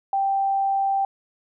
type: tone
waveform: sine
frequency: 784 Hz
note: G5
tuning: in tune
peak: -19 dBFS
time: 0.13-1.05 s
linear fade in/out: 2 ms
effects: none